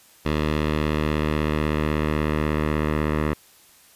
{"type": "tone with low-pass filter sweep", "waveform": "10% pulse", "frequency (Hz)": 76.3, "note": "D#2", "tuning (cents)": -33, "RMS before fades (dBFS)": -23, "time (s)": [0.25, 3.34], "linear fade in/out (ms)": 10, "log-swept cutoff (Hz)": [3400, 2000], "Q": 1.2, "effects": ["white hiss -53 dBFS RMS until 3.95 s", "resampled to 32000 Hz"]}